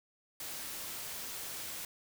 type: noise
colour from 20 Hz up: white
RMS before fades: -42 dBFS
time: 0.4-1.85 s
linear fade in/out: 2 ms
effects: none